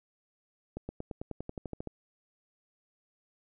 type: accelerating click train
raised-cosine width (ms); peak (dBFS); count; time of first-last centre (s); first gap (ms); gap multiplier
2; -24; 13; 0.77-1.873; 120; 0.95
effects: none